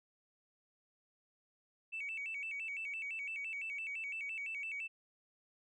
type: tone with vibrato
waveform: sine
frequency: 2445 Hz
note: D#7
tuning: 31 cents flat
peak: -38 dBFS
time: 1.92-4.88 s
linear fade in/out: 20 ms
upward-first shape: square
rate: 5.9 Hz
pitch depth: 140 cents each way
effects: tanh soft clip ceiling -34 dBFS